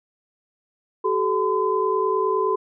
sine tone cluster, 381.7 / 431.4 / 1018 Hz, G4 / A4 / C6, -46 / -34 / -48 cents, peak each -23 dBFS, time 1.04-2.56 s, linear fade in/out 10 ms, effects none

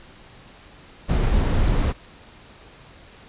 brown noise, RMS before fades -19 dBFS, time 1.08-1.93 s, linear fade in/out 20 ms, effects pink hiss -47 dBFS RMS until 3.28 s + resampled to 8000 Hz

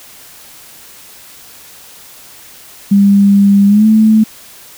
sine tone with pitch glide, 200 to 218.1 Hz, G3 to A3, +35 to -15 cents, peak -4 dBFS, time 2.91-4.24 s, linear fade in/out 10 ms, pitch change +150 cents, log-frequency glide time 3.67-3.86 s, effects white hiss -37 dBFS RMS until 4.77 s

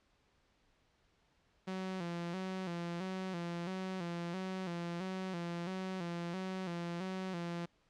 sawtooth tone with vibrato, 179.5 Hz, F3, 48 cents sharp, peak -34 dBFS, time 1.67-7.66 s, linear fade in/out 10 ms, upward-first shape square, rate 1.5 Hz, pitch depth 79 cents each way, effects pink hiss -73 dBFS RMS until 7.89 s + low-pass 5000 Hz 12 dB/octave

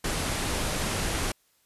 pink low-pass noise, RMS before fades -29 dBFS, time 0.04-1.32 s, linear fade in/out 5 ms, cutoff 12000 Hz, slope 96 dB/octave, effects white hiss -67 dBFS RMS until 1.65 s + resampled to 32000 Hz

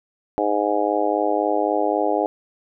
harmonic tone, 103.83 Hz, G#2, in tune, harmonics 3 / 4 / 5 / 6 / 7 / 8, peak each -25 / -25 / -25 / -25 / -25 / -25 dBFS, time 0.38-2.26 s, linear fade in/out 0 ms, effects none

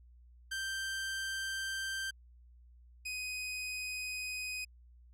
sawtooth tone pair in turn, 1568 / 2503 Hz, G6 / D#7, 0 / +10 cents, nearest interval minor sixth, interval 810 cents, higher second, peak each -32 / -34 dBFS, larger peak first, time 0.51-2.11 / 3.05-4.65 s, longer neither, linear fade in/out 10 ms, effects added 60 Hz sine -56 dBFS peak until 5.13 s + low-pass 12000 Hz 12 dB/octave

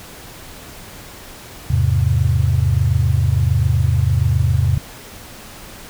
sine chord, E augmented, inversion none, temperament equal, 82.41 / 103.83 / 130.81 Hz, E2 / G#2 / B#2, 0 / 0 / 0 cents, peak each -17 dBFS, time 1.7-4.78 s, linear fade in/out 5 ms, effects pink hiss -37 dBFS RMS until 5.89 s

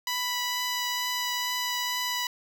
10% pulse tone with vibrato, 987.8 Hz, B5, in tune, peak -19 dBFS, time 0.07-2.27 s, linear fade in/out 2 ms, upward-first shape triangle, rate 2.2 Hz, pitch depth 9 cents each way, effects none

